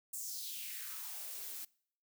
blue noise with high-pass filter sweep, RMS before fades -44 dBFS, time 0.13-1.65 s, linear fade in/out 5 ms, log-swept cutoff 8300 to 230 Hz, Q 3.1, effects noise-tail reverb RT60 0.6 s tail -24 dB re dry

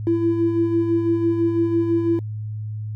triangle tone with tremolo, 335.6 Hz, E4, 31 cents sharp, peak -11 dBFS, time 0.07-2.19 s, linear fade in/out 0 ms, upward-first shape sine, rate 6 Hz, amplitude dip 60%, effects tanh soft clip ceiling -13 dBFS + added 107 Hz sine -26 dBFS peak until 2.95 s

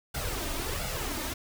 pink noise with flanger, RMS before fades -33 dBFS, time 0.14-1.34 s, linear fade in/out 10 ms, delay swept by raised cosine 1.4 to 3.3 ms, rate 1.4 Hz, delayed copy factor +0.65, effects none

